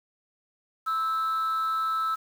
sine tone with frequency modulation, 1311 Hz, E6, 10 cents flat, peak -22 dBFS, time 0.86-2.16 s, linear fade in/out 20 ms, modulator 278 Hz, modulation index 0.22, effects tanh soft clip ceiling -23 dBFS + 8-bit

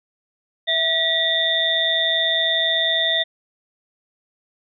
sine tone cluster, 658 / 1933 / 3473 / 3637 Hz, E5 / B6 / A7 / A#7, -3 / -38 / -23 / -43 cents, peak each -25 / -23 / -24 / -20 dBFS, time 0.67-3.24 s, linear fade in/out 20 ms, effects none

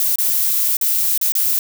violet noise with dropouts, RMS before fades -17 dBFS, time 0-1.59 s, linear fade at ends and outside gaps 1 ms, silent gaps 0.158-0.185 / 0.769-0.812 / 1.177-1.213 / 1.321-1.352 s, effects none

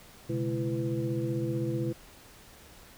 sine tone cluster, 125.4 / 141.1 / 211 / 334.8 / 498.6 Hz, B2 / C#3 / G#3 / E4 / B4, +27 / +31 / +28 / +27 / +16 cents, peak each -32 / -37 / -38 / -32 / -38 dBFS, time 0.29-1.93 s, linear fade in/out 10 ms, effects pink hiss -53 dBFS RMS until 2.97 s

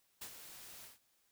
white noise with ADSR envelope, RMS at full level -45 dBFS, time 0.21-0.99 s, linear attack 10 ms, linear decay 80 ms, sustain -8 dB, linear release 150 ms, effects white hiss -75 dBFS RMS until 1.31 s

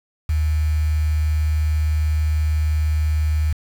sine tone with quantisation, 76.9 Hz, D#2, 20 cents flat, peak -16 dBFS, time 0.29-3.53 s, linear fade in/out 5 ms, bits 6, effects none

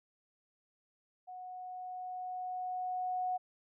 sine tone with level ramp, 734 Hz, F#5, 14 cents flat, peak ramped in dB -44 to -31 dBFS, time 1.27-3.38 s, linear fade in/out 20 ms, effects none

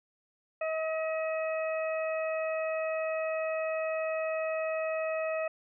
harmonic tone, 637 Hz, D#5, 41 cents sharp, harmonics 1 / 2 / 3 / 4, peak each -30 / -40 / -43 / -40 dBFS, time 0.61-5.48 s, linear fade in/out 5 ms, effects none

